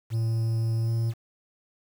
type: tone with pitch glide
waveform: triangle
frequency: 113.3 to 114.62 Hz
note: A#2 to A#2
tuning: -49 to -29 cents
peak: -21 dBFS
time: 0.1-1.14 s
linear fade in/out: 50 ms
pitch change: +20 cents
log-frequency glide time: 0.81-0.91 s
effects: 8-bit